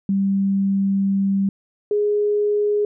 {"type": "tone pair in turn", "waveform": "sine", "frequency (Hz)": [196, 415.3], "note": ["G3", "G#4"], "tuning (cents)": [0, 0], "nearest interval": "octave + minor second", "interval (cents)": 1300, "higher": "second", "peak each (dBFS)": -16, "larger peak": "neither", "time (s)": [[0.09, 1.49], [1.91, 2.85]], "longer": "first", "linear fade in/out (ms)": 2, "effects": []}